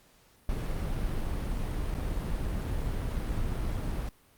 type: noise with dropouts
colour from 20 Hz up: brown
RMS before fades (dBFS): -31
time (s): 0.49-4.09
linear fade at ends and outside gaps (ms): 1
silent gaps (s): 1.943-1.949
effects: pink hiss -62 dBFS RMS until 4.37 s + Opus 48 kbps